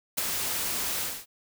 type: noise with ADSR envelope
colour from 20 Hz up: white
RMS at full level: -25 dBFS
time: 0.17-1.26 s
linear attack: 13 ms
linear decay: 14 ms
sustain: -5 dB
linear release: 250 ms
effects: none